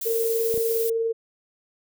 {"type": "noise", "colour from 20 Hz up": "violet", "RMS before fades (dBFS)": -30, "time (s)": [0.01, 0.9], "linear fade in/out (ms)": 5}
{"type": "tone with tremolo", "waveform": "sine", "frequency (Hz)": 455.2, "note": "A#4", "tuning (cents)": -41, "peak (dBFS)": -20, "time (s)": [0.05, 1.13], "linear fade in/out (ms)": 20, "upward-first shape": "sine", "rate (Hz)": 20, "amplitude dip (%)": 30}
{"type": "clicks", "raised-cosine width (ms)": 2, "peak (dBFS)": -21, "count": 2, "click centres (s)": [0.541, 0.577]}
{"effects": []}